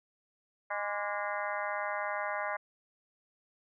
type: harmonic tone with a mistuned harmonic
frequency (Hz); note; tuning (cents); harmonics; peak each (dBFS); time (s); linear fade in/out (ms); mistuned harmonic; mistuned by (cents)
205.3; G#3; -20; 3 / 4 / 5 / 6 / 7 / 8 / 9 / 10; -38 / -39 / -40 / -41 / -41 / -42 / -43 / -43; 0.7-2.57; 10; 6; -91
effects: none